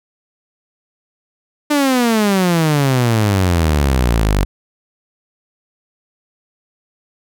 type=exponential sweep; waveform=sawtooth; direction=down; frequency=300.7 to 46.48 Hz; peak=-8 dBFS; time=1.7-4.45 s; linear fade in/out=10 ms; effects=none